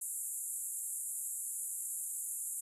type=band-pass noise; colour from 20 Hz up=white; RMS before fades=-40 dBFS; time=0.01-2.61 s; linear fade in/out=10 ms; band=7200 to 12000 Hz; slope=96 dB/octave; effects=none